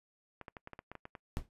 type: clicks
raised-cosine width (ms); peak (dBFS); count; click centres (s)
0.5; -30; 10; 0.413 / 0.482 / 0.568 / 0.674 / 0.733 / 0.791 / 0.916 / 0.953 / 1.054 / 1.152
type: noise with exponential decay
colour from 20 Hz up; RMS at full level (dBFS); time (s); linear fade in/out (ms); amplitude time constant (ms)
brown; -34; 1.37-1.49; 0; 26
effects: noise-tail reverb RT60 0.1 s tail -26 dB re dry + resampled to 32000 Hz